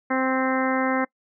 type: harmonic tone with a mistuned harmonic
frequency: 261.6 Hz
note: C4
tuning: in tune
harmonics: 1 / 2 / 3 / 4 / 5 / 6 / 7 / 8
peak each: -24 / -27 / -29 / -30 / -31 / -32 / -32 / -33 dBFS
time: 0.1-1.05 s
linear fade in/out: 10 ms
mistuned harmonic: 8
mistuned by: -19 cents
effects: noise-tail reverb RT60 0.1 s tail -24 dB re dry